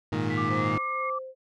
20% pulse chord, Ab suspended second, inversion none, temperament equal, 103.83 / 116.54 / 155.56 Hz, Ab2 / Bb2 / Eb3, 0 / 0 / 0 cents, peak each -26 dBFS, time 0.12-0.78 s, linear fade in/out 5 ms
sine tone with pitch glide, 1975.5 to 2154 Hz, B6 to C7, 0 to +50 cents, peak -34 dBFS, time 0.3-1.1 s, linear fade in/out 5 ms, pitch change +150 cents, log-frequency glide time 0.53-0.76 s
sine tone with vibrato, 1174.7 Hz, D6, in tune, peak -28 dBFS, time 0.37-1.19 s, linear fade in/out 10 ms, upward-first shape square, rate 2.3 Hz, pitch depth 10 cents each way
sine tone with tremolo, 522 Hz, C5, 4 cents flat, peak -32 dBFS, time 0.48-1.35 s, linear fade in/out 50 ms, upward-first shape sine, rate 2 Hz, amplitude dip 65%
effects low-pass 4000 Hz 12 dB/octave

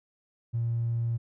triangle tone with tanh clipping, 116.54 Hz, A#2, in tune, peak -25 dBFS, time 0.53-1.18 s, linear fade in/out 20 ms, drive 1 dB, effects none

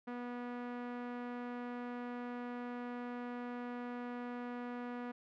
sawtooth tone with low-pass filter, 243.7 Hz, B3, 23 cents flat, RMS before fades -43 dBFS, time 0.07-5.12 s, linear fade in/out 10 ms, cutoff 1700 Hz, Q 1.1, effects none

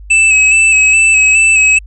square tone with vibrato, 2601 Hz, E7, 24 cents flat, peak -6 dBFS, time 0.1-1.79 s, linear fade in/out 10 ms, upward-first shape square, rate 2.4 Hz, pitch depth 28 cents each way, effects added 50 Hz sine -29 dBFS peak until 1.86 s + resampled to 22050 Hz

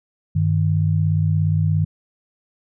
sine tone pair together, 98 / 155.14 Hz, G2 / D#3, 0 / -5 cents, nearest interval minor sixth, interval 795 cents, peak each -18 dBFS, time 0.35-1.85 s, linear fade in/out 10 ms, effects none

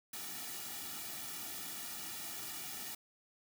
white noise with comb filter, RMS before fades -44 dBFS, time 0.13-2.95 s, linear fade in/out 5 ms, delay 1.9 ms, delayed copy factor -0.9, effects none

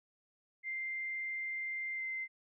sine tone with pitch glide, 2093 to 2076 Hz, C7 to C7, 0 to -14 cents, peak -36 dBFS, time 0.63-2.28 s, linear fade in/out 50 ms, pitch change -14 cents, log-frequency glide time 1.95-2.02 s, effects none

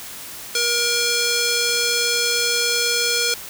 square tone with band-pass filter, 474.8 Hz, A#4, 32 cents sharp, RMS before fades -20 dBFS, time 0.55-3.34 s, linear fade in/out 2 ms, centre 5400 Hz, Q 1.1, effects white hiss -35 dBFS RMS until 3.49 s

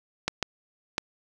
clicks, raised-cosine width 0.2 ms, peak -8 dBFS, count 3, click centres 0.28 / 0.427 / 0.981 s, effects none

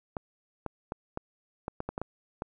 clicks, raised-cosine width 1 ms, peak -19 dBFS, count 10, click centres 0.168 / 0.663 / 0.921 / 1.174 / 1.681 / 1.804 / 1.89 / 1.979 / 2.016 / 2.421 s, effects none

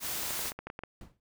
white noise, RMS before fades -35 dBFS, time 0-0.53 s, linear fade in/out 50 ms
clicks, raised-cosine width 0.5 ms, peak -24 dBFS, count 10, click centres 0.233 / 0.307 / 0.392 / 0.457 / 0.519 / 0.59 / 0.67 / 0.701 / 0.791 / 0.836 s
brown noise with exponential decay, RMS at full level -42 dBFS, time 1.01-1.2 s, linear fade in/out 2 ms, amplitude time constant 40 ms
effects none

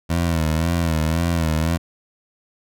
20% pulse tone with vibrato, 82 Hz, E2, 9 cents flat, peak -13 dBFS, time 0.09-1.78 s, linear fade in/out 20 ms, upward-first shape sine, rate 1.9 Hz, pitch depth 81 cents each way, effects none

